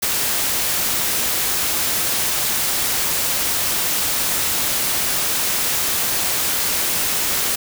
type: noise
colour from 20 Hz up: white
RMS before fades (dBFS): -20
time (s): 0.02-7.56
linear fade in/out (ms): 10
effects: none